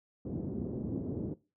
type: low-pass noise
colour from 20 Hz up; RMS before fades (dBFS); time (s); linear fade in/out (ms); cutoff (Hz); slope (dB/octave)
white; -36; 0.25-1.34; 5; 350; 24
effects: noise-tail reverb RT60 0.3 s tail -20 dB re dry + high-pass 80 Hz 12 dB/octave